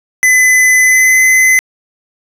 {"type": "tone with pitch glide", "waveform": "square", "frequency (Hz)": [2015, 2037], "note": ["B6", "C7"], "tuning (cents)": [34, -47], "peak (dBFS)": -6, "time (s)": [0.23, 1.59], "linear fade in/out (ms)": 0, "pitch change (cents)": 19, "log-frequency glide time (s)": [0.8, 1.2], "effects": ["resampled to 32000 Hz", "7-bit"]}